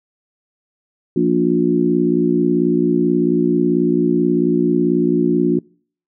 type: harmonic tone with a mistuned harmonic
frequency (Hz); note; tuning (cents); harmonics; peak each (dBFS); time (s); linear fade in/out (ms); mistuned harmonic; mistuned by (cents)
58.27; A#1; 0; 3 / 4 / 5 / 6; -20 / -19 / -17 / -17; 1.16-5.59; 5; 6; +30
effects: noise-tail reverb RT60 0.5 s tail -26 dB re dry